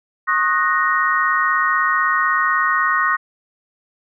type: chord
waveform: sine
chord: D# minor seventh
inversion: third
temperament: equal with one note detuned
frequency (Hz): 1088.4 / 1244.5 / 1480 / 1864.7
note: C#6 / D#6 / F#6 / A#6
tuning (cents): -32 / 0 / 0 / 0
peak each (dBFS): -20 / -20 / -22 / -19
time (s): 0.27-3.17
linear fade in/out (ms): 20
effects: none